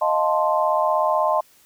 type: chord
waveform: sine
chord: F dominant seventh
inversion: third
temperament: equal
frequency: 622.3 / 698.5 / 880 / 1046.5 Hz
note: Eb5 / F5 / A5 / C6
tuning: 0 / 0 / 0 / 0 cents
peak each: -21 / -25 / -23 / -22 dBFS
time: 0.01-1.41 s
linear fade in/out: 10 ms
effects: white hiss -55 dBFS RMS until 1.65 s